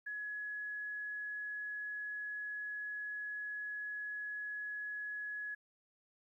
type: tone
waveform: sine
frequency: 1687 Hz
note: G#6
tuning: 27 cents sharp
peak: -39 dBFS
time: 0.06-5.55 s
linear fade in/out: 10 ms
effects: 13-bit